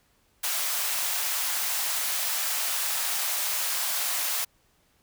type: high-pass noise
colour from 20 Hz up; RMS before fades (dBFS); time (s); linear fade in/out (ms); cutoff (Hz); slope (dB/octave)
white; -28; 0.43-4.45; 10; 630; 24
effects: pink hiss -66 dBFS RMS until 5.02 s